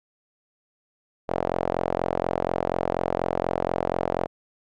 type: tone with band-pass filter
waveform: sawtooth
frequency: 44.15 Hz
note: F1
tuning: 20 cents sharp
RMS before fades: -26 dBFS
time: 1.28-4.27 s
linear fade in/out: 20 ms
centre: 630 Hz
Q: 2.2
effects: none